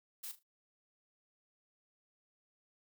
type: noise with echo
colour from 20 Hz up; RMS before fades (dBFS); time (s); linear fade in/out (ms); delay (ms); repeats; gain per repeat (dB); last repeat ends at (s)
blue; -44; 0.23-0.32; 10; 38; 3; -12; 0.434
effects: none